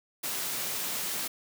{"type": "high-pass noise", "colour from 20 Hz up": "white", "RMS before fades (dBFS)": -33, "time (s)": [0.23, 1.28], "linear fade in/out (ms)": 10, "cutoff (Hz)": 110, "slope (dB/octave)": 48, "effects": []}